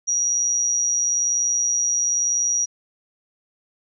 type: tone with amplitude modulation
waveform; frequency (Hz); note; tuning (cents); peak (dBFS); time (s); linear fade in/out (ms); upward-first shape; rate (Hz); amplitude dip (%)
sine; 5760; F#8; -47; -16; 0.07-2.66; 20; sine; 121; 45
effects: none